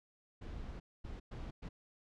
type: noise bursts at uneven times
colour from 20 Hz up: brown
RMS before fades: -45 dBFS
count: 4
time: 0.41-0.8 / 1.04-1.2 / 1.31-1.51 / 1.62-1.69 s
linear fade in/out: 10 ms
effects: low-pass 5000 Hz 12 dB/octave